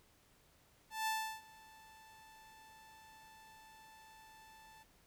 sawtooth tone with ADSR envelope, 880 Hz, A5, in tune, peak -30 dBFS, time 0.9-4.84 s, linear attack 170 ms, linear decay 340 ms, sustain -24 dB, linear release 19 ms, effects pink hiss -69 dBFS RMS until 5.06 s

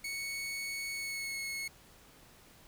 sawtooth tone with pitch glide, 2217 to 2186 Hz, C#7 to C#7, 0 to -25 cents, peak -33 dBFS, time 0.04-1.68 s, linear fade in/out 5 ms, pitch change -25 cents, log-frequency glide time 0.93-1.36 s, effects pink hiss -59 dBFS RMS until 2.67 s

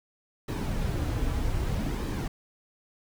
brown noise with flanger, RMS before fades -29 dBFS, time 0.48-2.28 s, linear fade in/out 5 ms, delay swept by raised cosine 1.4 to 5.6 ms, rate 0.63 Hz, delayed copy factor -0.5, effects none

